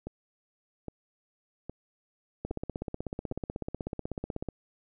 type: two click trains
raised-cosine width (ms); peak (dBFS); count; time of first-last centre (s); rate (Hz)
2; -20 / -24; 34 / 5; 2.45-4.487 / 0.07-3.322; 16.2 / 1.23
effects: none